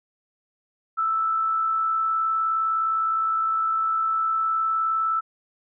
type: tone with amplitude modulation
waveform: sine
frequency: 1318.5 Hz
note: E6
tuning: in tune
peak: -19 dBFS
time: 0.97-5.21 s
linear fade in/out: 20 ms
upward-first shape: sine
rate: 59.6 Hz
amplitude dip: 30%
effects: none